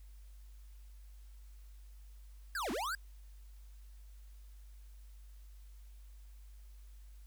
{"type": "linear two-way sweep", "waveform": "square", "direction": "down then up", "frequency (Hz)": [1697, 205.2, 1642], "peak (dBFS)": -36, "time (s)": [2.55, 2.95], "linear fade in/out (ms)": 2, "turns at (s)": 2.71, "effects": ["added 50 Hz sine -51 dBFS peak until 7.26 s", "white hiss -70 dBFS RMS until 7.26 s"]}